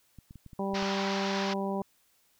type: clicks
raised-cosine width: 5 ms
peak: -35 dBFS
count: 7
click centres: 0.187 / 0.309 / 0.357 / 0.463 / 0.532 / 0.736 / 0.826 s
type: harmonic tone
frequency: 196 Hz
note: G3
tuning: in tune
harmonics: 1 / 2 / 3 / 4 / 5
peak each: -32 / -35 / -37 / -38 / -39 dBFS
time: 0.59-1.82 s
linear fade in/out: 2 ms
type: band-pass noise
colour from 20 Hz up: pink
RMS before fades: -36 dBFS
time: 0.74-1.54 s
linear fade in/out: 10 ms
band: 820 to 5700 Hz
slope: 48 dB/octave
effects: white hiss -68 dBFS RMS until 2.39 s